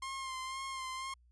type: tone with vibrato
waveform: sawtooth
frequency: 1058 Hz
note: C6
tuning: 19 cents sharp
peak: -35 dBFS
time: 0.02-1.14 s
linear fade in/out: 5 ms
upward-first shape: sine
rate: 2 Hz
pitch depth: 31 cents each way
effects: added 60 Hz sine -62 dBFS peak until 1.31 s + resampled to 24000 Hz